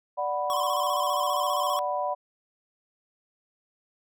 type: chord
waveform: sine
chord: B minor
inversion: first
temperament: equal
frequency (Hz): 587.3 / 740 / 987.8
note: D5 / F#5 / B5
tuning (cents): 0 / 0 / 0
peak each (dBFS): -30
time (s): 0.17-2.15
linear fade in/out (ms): 20
type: tone with vibrato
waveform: square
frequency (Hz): 1076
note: C6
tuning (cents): +48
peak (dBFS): -28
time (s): 0.5-1.79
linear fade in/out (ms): 0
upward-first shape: square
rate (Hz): 15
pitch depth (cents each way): 59
effects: none